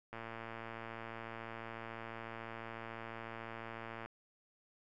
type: click train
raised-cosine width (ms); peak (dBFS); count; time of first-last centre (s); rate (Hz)
0.5; -30; 449; 0.13-4.06; 114
effects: none